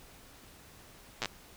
slowing click train, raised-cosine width 0.2 ms, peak -15 dBFS, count 5, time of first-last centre 1.22-1.257 s, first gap 8 ms, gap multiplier 1.1, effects pink hiss -55 dBFS RMS until 1.56 s

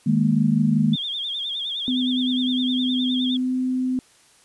sine chord, D# suspended fourth, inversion none, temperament equal, 155.56 / 207.7 / 233.1 Hz, D#3 / G#3 / A#3, 0 / 0 / 0 cents, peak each -21 / -20 / -20 dBFS, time 0.06-0.96 s, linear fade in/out 10 ms
sine tone with vibrato, 3420 Hz, A7, 50 cents flat, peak -25 dBFS, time 0.93-3.37 s, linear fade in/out 5 ms, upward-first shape sine, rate 9.7 Hz, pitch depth 110 cents each way
sine tone with pitch glide, 253 to 255.9 Hz, B3 to C4, +42 to -38 cents, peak -20 dBFS, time 1.88-3.99 s, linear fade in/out 0 ms, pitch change +20 cents, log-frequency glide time 3.29-3.53 s
effects white hiss -55 dBFS RMS until 4.44 s + resampled to 24000 Hz

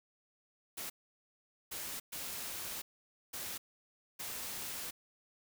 white noise bursts at uneven times, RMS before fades -42 dBFS, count 5, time 0.77-0.9 / 1.71-2 / 2.12-2.82 / 3.33-3.58 / 4.19-4.91 s, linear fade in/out 10 ms, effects none

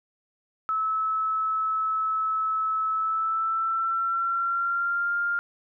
sine tone with pitch glide, 1300 to 1401.4 Hz, E6 to F6, -24 to +6 cents, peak -23 dBFS, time 0.69-5.39 s, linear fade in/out 0 ms, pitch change +130 cents, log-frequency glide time 2.91-5.15 s, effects none

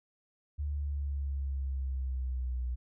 sine linear sweep, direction down, 73.42 to 61.1 Hz, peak -31 dBFS, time 0.58-2.76 s, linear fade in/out 20 ms, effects none

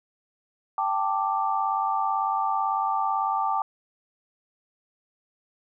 sine chord, G suspended second, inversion none, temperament just, 784 / 882 / 1176 Hz, G5 / A5 / D6, 0 / +4 / +2 cents, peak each -27 dBFS, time 0.78-3.62 s, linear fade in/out 2 ms, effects none

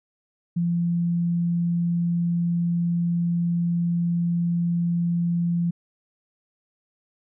sine tone, 171.6 Hz, F3, 30 cents flat, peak -20 dBFS, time 0.56-5.71 s, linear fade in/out 10 ms, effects none

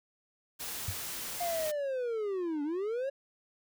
white noise, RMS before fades -39 dBFS, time 0.59-1.72 s, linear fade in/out 20 ms
sine tone with exponential decay, 96.5 Hz, G2, 27 cents flat, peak -28 dBFS, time 0.88-0.98 s, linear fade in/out 5 ms, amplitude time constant 21 ms
triangle linear two-way sweep, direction down then up, 710 to 283.2 to 561 Hz, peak -29 dBFS, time 1.4-3.1 s, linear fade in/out 10 ms, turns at 2.63 s
effects none

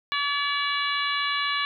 harmonic tone, 572 Hz, D5, 46 cents flat, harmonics 2 / 3 / 4 / 5 / 6 / 7, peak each -28 / -30 / -31 / -32 / -33 / -33 dBFS, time 0.12-1.65 s, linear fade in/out 0 ms, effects none

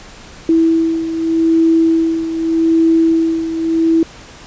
sine beating tone pair, 326.9 / 327.73 Hz, E4 / E4, -14 / -10 cents, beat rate 0.83 Hz, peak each -11 / -17 dBFS, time 0.49-4.03 s, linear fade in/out 2 ms, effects pink hiss -37 dBFS RMS until 4.46 s + resampled to 16000 Hz

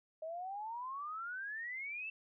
sine exponential sweep, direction up, 622.3 to 2690 Hz, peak -40 dBFS, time 0.22-2.1 s, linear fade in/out 5 ms, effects none

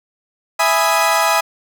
30% pulse chord, E major seventh, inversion none, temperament equal, 659.3 / 830.6 / 987.8 / 1244.5 Hz, E5 / G#5 / B5 / D#6, 0 / 0 / 0 / 0 cents, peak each -16 dBFS, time 0.59-1.41 s, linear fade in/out 10 ms, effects none

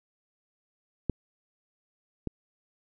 clicks, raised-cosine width 3 ms, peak -13 / -18 dBFS, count 2, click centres 1.097 / 2.273 s, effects none

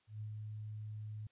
sine tone with ADSR envelope, 106.9 Hz, A2, 49 cents flat, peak -40 dBFS, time 0.07-1.27 s, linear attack 140 ms, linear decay 89 ms, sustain -2 dB, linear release 4 ms, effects white hiss -75 dBFS RMS until 1.31 s + resampled to 8000 Hz

